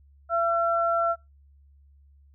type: tone pair together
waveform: sine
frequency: 676 / 1352 Hz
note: E5 / E6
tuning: +43 / +43 cents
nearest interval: octave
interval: 1200 cents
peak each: -24 dBFS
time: 0.29-1.16 s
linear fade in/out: 50 ms
effects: noise-tail reverb RT60 0.2 s tail -23 dB re dry + added 70 Hz sine -53 dBFS peak until 2.34 s